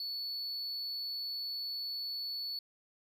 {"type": "tone", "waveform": "triangle", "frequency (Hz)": 4435, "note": "C#8", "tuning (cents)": 0, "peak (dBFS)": -35, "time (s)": [0, 2.59], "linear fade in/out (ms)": 2, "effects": []}